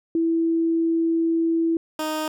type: tone pair in turn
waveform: sine / 15% pulse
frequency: 329.8 / 310.4 Hz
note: E4 / D#4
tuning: +1 / -4 cents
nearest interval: minor second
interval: 105 cents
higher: first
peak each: -18 dBFS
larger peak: neither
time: 0.15-1.77 / 1.99-2.28 s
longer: first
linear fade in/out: 2 ms
effects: none